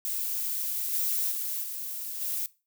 violet noise with level steps, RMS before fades -31 / -28 / -32 / -36 / -31 dBFS, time 0.05-2.46 s, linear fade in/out 0 ms, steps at 0.92 / 1.3 / 1.62 / 2.2 s, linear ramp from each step 20 ms, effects noise-tail reverb RT60 0.3 s tail -20 dB re dry

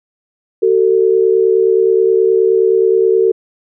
sine tone pair together, 378.3 / 447.8 Hz, F#4 / A4, +38 / +30 cents, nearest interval minor third, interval 292 cents, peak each -11 dBFS, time 0.62-3.32 s, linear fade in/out 10 ms, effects none

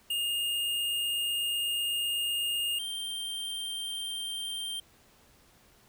square tone pair in turn, 2832 / 3161 Hz, F7 / G7, +23 / +14 cents, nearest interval major second, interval 191 cents, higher second, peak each -29 / -34 dBFS, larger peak first, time 0.1-2.79 / 2.79-4.8 s, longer first, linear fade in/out 5 ms, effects pink hiss -61 dBFS RMS until 5.88 s

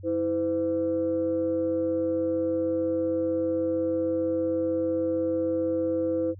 sine tone pair together, 325.7 / 510 Hz, E4 / C5, -21 / -44 cents, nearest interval minor sixth, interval 777 cents, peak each -26 / -25 dBFS, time 0.03-6.35 s, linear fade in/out 50 ms, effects tanh soft clip ceiling -17 dBFS + added 95 Hz sine -41 dBFS peak until 6.39 s

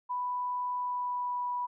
sine tone with pitch glide, 990 to 981.5 Hz, B5 to B5, +4 to -11 cents, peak -30 dBFS, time 0.09-1.67 s, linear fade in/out 20 ms, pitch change -15 cents, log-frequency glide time 0.74-1.5 s, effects none

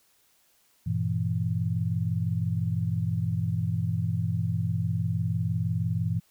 sine chord, E diminished, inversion first, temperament just, 98.89 / 118.67 / 164.81 Hz, G2 / Bb2 / E3, +16 / +31 / 0 cents, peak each -29 dBFS, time 0.86-6.2 s, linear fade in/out 10 ms, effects white hiss -65 dBFS RMS until 6.3 s

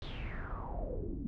brown noise with low-pass filter sweep, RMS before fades -39 dBFS, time 0.02-1.27 s, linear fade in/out 0 ms, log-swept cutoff 4000 to 230 Hz, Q 6.5, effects none

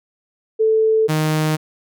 sine / sawtooth tone pair in turn, 440 / 155.27 Hz, A4 / D#3, 0 / -3 cents, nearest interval octave + tritone, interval 1803 cents, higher first, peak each -12 dBFS, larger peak neither, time 0.59-1.08 / 1.08-1.57 s, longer neither, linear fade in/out 20 ms, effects none

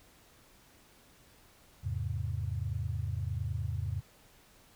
sine chord, E augmented, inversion none, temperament equal with one note detuned, 82.41 / 103.83 / 132.87 Hz, E2 / G#2 / B#2, 0 / 0 / +27 cents, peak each -36 / -35 / -38 dBFS, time 1.83-4.01 s, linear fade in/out 20 ms, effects pink hiss -61 dBFS RMS until 4.75 s

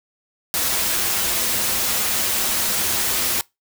white noise with comb filter, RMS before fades -21 dBFS, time 0.54-3.41 s, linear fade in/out 0 ms, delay 6.9 ms, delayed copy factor -0.5, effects noise-tail reverb RT60 0.2 s tail -23 dB re dry

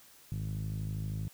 5% pulse tone with low-pass filter, 52.7 Hz, G#1, 26 cents sharp, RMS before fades -36 dBFS, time 0.32-1.28 s, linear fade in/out 0 ms, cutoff 130 Hz, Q 4.2, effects white hiss -58 dBFS RMS until 1.33 s

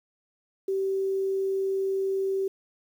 sine tone with quantisation, 386.6 Hz, G4, 24 cents flat, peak -24 dBFS, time 0.68-2.48 s, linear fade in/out 5 ms, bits 9, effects none

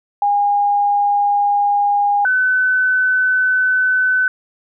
sine tone pair in turn, 815 / 1510.3 Hz, G#5 / F#6, -33 / +35 cents, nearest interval major seventh, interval 1068 cents, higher second, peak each -12 dBFS, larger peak neither, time 0.22-2.25 / 2.25-4.28 s, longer neither, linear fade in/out 2 ms, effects none

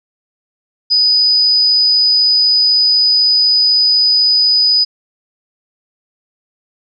sine tone, 4978 Hz, D#8, in tune, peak -8 dBFS, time 0.9-4.85 s, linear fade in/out 20 ms, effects none

